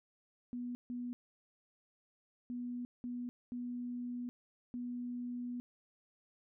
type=tone bursts at uneven times; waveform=sine; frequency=244.3 Hz; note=B3; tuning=19 cents flat; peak=-38 dBFS; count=6; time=0.53-0.75 / 0.9-1.13 / 2.5-2.85 / 3.04-3.29 / 3.52-4.29 / 4.74-5.6 s; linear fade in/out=0 ms; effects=none